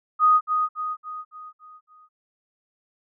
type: tone with echo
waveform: sine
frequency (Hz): 1244.5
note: D#6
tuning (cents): 0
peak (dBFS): -13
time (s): 0.19-0.41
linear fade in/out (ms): 50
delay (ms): 280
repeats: 6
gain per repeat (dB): -6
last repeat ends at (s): 2.09
effects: none